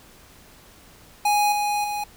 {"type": "tone with level steps", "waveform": "square", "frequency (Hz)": 829, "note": "G#5", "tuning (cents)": -3, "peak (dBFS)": [-18, -22, -26], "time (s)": [1.25, 2.04], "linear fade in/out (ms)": 5, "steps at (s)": [1.52, 1.84], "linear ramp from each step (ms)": 2, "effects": ["pink hiss -50 dBFS RMS until 2.16 s"]}